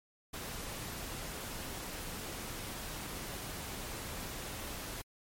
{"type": "noise", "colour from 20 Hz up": "pink", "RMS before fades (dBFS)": -42, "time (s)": [0.33, 5.02], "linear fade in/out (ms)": 10, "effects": ["MP3 64 kbps"]}